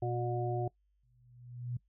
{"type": "harmonic tone", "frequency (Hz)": 120.6, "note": "B2", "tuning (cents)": -41, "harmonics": [1, 3, 5, 6], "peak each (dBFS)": [-34, -36, -43, -38], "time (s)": [0.02, 0.68], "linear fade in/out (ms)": 5}
{"type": "tone with exponential growth", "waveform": "sine", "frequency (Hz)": 122.2, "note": "B2", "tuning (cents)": -18, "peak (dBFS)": -32, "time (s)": [1.03, 1.77], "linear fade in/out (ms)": 5, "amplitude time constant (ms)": 160}
{"effects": ["noise-tail reverb RT60 0.1 s tail -22 dB re dry", "added 50 Hz sine -70 dBFS peak until 1.88 s"]}